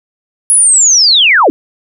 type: linear sweep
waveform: sine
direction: down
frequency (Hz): 10548 to 244.8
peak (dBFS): -4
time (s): 0.5-1.5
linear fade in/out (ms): 0
effects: none